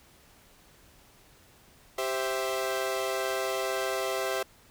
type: chord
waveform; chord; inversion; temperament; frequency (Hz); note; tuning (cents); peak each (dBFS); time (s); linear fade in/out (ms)
sawtooth; C major; second; equal; 392 / 523.3 / 659.3; G4 / C5 / E5; 0 / 0 / 0; -29; 1.98-4.43; 5
effects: pink hiss -58 dBFS RMS until 4.7 s